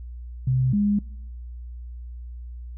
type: tone pair in turn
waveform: sine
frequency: 129.2 / 205.1 Hz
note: C3 / G#3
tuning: -21 / -21 cents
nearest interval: minor sixth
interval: 800 cents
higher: second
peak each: -18 dBFS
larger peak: neither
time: 0.47-0.73 / 0.73-0.99 s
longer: neither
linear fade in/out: 5 ms
effects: noise-tail reverb RT60 0.9 s tail -25 dB re dry + added 60 Hz sine -34 dBFS peak until 2.77 s